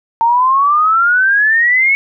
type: exponential sweep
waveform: sine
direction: up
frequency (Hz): 907 to 2222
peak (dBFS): -8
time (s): 0.21-1.95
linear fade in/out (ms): 0
effects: none